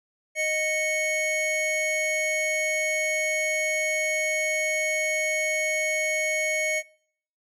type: tone pair together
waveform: square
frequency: 621 / 2213 Hz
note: D#5 / C#7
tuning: -3 / -3 cents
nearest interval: octave + minor seventh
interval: 2200 cents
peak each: -29 / -25 dBFS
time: 0.35-6.83 s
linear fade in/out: 50 ms
effects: noise-tail reverb RT60 0.6 s tail -23 dB re dry + low-pass 11000 Hz 12 dB/octave